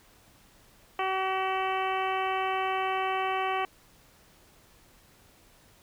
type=harmonic tone; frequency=379.9 Hz; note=F#4; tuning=46 cents sharp; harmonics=1 / 2 / 3 / 4 / 5 / 6 / 7 / 8; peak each=-34 / -30 / -32 / -41 / -39 / -39 / -39 / -42 dBFS; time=0.99-3.65 s; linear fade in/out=2 ms; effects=pink hiss -59 dBFS RMS until 5.82 s